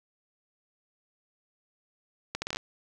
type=accelerating click train; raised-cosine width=0.2 ms; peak=-14 dBFS; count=8; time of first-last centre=2.35-2.569 s; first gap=70 ms; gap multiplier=0.71; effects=none